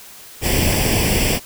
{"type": "noise with comb filter", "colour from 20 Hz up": "pink", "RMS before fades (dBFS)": -17, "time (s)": [0.41, 1.4], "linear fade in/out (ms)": 50, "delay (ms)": 0.38, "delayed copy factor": 0.75, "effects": ["white hiss -40 dBFS RMS until 1.45 s"]}